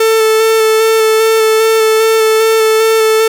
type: tone with vibrato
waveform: 45% pulse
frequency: 442.3 Hz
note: A4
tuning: 9 cents sharp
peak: -7 dBFS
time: 0-3.28 s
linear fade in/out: 5 ms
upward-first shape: square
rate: 2.5 Hz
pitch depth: 12 cents each way
effects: none